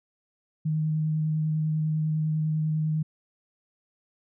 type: tone with vibrato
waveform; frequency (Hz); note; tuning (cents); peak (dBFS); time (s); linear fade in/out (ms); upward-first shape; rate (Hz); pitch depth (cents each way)
sine; 155.56; D#3; 0; -23; 0.65-3.03; 10; square; 10; 10
effects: none